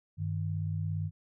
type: tone pair together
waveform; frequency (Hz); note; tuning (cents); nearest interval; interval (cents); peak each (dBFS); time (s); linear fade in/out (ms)
sine; 98.02 / 155.6; G2 / D#3; 0 / 0; minor sixth; 800; -32 / -34; 0.17-1.11; 50
effects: none